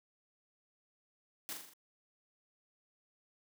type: noise with echo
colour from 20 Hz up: white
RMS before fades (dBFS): -41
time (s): 1.49-1.53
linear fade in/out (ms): 0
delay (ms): 41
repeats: 5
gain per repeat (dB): -4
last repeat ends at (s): 1.735
effects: high-pass 150 Hz 12 dB/octave